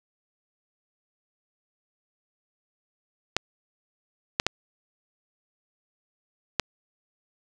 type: clicks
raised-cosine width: 0.2 ms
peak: -4 dBFS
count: 4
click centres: 3.366 / 4.399 / 4.466 / 6.597 s
effects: none